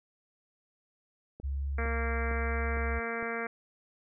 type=click train; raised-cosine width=2 ms; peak=-31 dBFS; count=5; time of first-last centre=1.4-3.226 s; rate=2.19 Hz
type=tone with vibrato; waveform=sine; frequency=68.4 Hz; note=C#2; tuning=23 cents flat; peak=-30 dBFS; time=1.43-3 s; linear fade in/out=20 ms; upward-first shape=triangle; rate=1 Hz; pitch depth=32 cents each way
type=harmonic tone; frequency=230.9 Hz; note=A#3; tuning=16 cents flat; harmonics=1 / 2 / 3 / 4 / 5 / 6 / 7 / 8 / 9 / 10; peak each=-41 / -37 / -41 / -48 / -43 / -41 / -40 / -44 / -41 / -44 dBFS; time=1.78-3.47 s; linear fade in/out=5 ms
effects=none